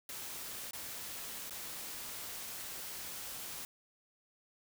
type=noise with dropouts; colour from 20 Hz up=white; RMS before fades=-44 dBFS; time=0.09-3.65 s; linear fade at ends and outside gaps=1 ms; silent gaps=0.709-0.733 / 1.497-1.507 s; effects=none